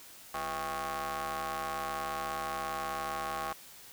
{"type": "ring-modulated tone", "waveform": "sawtooth", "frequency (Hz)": 151.4, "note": "D#3", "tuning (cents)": -47, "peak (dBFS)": -27, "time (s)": [0.34, 3.53], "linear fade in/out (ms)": 5, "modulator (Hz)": 951, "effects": ["white hiss -52 dBFS RMS until 3.92 s"]}